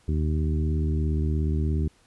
harmonic tone with a mistuned harmonic, 77 Hz, D#2, 17 cents flat, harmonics 1 / 2 / 3 / 4 / 5, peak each -23 / -29 / -33 / -35 / -37 dBFS, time 0.08-1.88 s, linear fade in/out 5 ms, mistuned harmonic 1, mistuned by +16 cents, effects pink hiss -61 dBFS RMS until 2.06 s + resampled to 24000 Hz

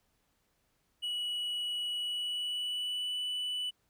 triangle tone with pitch glide, 2932 to 2976 Hz, F#7 to F#7, -16 to +9 cents, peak -31 dBFS, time 1.02-3.71 s, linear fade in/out 20 ms, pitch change +25 cents, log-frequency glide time 1.95-3.21 s, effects pink hiss -75 dBFS RMS until 3.89 s

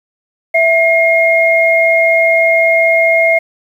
sine tone pair together, 661.1 / 2138 Hz, E5 / C7, +5 / +37 cents, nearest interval octave + minor sixth, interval 2032 cents, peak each -10 dBFS, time 0.54-3.39 s, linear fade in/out 10 ms, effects 7-bit

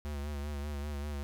square tone with vibrato, 72.6 Hz, D2, 19 cents flat, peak -36 dBFS, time 0.05-1.23 s, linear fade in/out 0 ms, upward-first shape sine, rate 5.1 Hz, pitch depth 50 cents each way, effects none

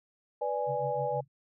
sine chord, G# diminished, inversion first, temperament equal, 493.9 / 587.3 / 830.6 Hz, B4 / D5 / G#5, 0 / 0 / 0 cents, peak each -33 dBFS, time 0.41-1.21 s, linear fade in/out 10 ms
sine tone with tremolo, 137.5 Hz, C#3, 14 cents flat, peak -34 dBFS, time 0.66-1.28 s, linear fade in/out 50 ms, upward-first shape triangle, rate 6.3 Hz, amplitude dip 100%
effects none

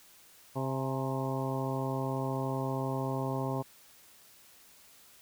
harmonic tone with a mistuned harmonic, 132.8 Hz, C3, 26 cents sharp, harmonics 1 / 2 / 3 / 4 / 5 / 6 / 7 / 8, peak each -34 / -37 / -39 / -40 / -41 / -42 / -42 / -43 dBFS, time 0.55-3.63 s, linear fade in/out 20 ms, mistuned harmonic 6, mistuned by +79 cents, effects white hiss -58 dBFS RMS until 5.21 s

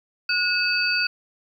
sine tone cluster, 1453 / 2589 / 4589 Hz, F#6 / E7 / D8, -32 / -32 / -41 cents, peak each -24 dBFS, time 0.29-1.07 s, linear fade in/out 5 ms, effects 9-bit

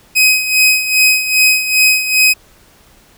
sawtooth tone with tremolo, 2523 Hz, D#7, 23 cents sharp, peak -3 dBFS, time 0.15-2.34 s, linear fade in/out 20 ms, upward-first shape sine, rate 2.5 Hz, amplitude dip 70%, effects pink hiss -47 dBFS RMS until 3.17 s

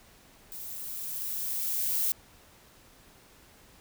violet noise with level ramp, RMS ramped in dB -41 to -27 dBFS, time 0.52-2.12 s, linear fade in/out 0 ms, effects pink hiss -57 dBFS RMS until 3.8 s

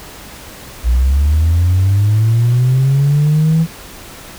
sine linear sweep, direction up, 57 to 165 Hz, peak -7 dBFS, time 0.83-3.67 s, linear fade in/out 50 ms, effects tanh soft clip ceiling -6 dBFS + pink hiss -34 dBFS RMS until 4.38 s

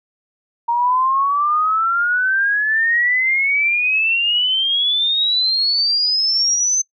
sine exponential sweep, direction up, 932.3 to 6230 Hz, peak -14 dBFS, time 0.68-6.82 s, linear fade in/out 10 ms, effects noise-tail reverb RT60 0.1 s tail -20 dB re dry

